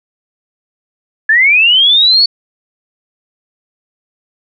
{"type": "linear sweep", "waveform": "sine", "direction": "up", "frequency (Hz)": [1695, 4488], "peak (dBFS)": -5, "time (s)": [1.29, 2.26], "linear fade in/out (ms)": 5, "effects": []}